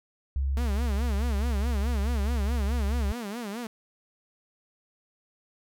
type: tone with pitch glide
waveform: sine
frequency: 67.9 to 68.49 Hz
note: C#2 to C#2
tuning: -35 to -20 cents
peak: -24 dBFS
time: 0.36-3.12 s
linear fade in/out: 0 ms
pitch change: +15 cents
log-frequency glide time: 1.28-2.98 s
type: tone with vibrato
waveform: sawtooth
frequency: 220 Hz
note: A3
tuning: in tune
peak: -29 dBFS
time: 0.57-3.67 s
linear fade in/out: 2 ms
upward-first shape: sine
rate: 4.7 Hz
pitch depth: 190 cents each way
effects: none